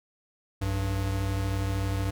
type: tone pair together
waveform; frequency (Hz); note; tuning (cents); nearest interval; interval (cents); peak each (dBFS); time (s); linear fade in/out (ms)
square; 61.2 / 97.71; B1 / G2; -15 / -5; minor sixth; 810; -33 / -28; 0.61-2.11; 10
effects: none